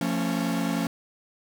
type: chord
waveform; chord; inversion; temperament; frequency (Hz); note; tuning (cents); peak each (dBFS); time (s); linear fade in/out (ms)
45% pulse; F augmented; none; equal with one note detuned; 174.61 / 224.5 / 277.2; F3 / A3 / C#4; 0 / +35 / 0; -29; 0.01-0.87; 2
effects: none